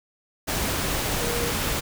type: tone in noise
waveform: sine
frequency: 474.7 Hz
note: A#4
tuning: 31 cents sharp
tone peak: -29 dBFS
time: 1.2-1.52 s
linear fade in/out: 20 ms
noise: pink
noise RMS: -26 dBFS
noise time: 0.47-1.81 s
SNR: -6 dB
effects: none